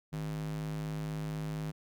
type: tone with high-pass filter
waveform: square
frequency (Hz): 52.1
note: G#1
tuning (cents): +6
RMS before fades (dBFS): -37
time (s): 0.12-1.72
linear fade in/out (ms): 20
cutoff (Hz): 130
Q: 3.6
effects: none